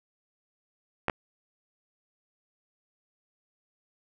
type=clicks; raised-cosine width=0.5 ms; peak=-12 dBFS; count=2; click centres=1.083 / 1.098 s; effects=none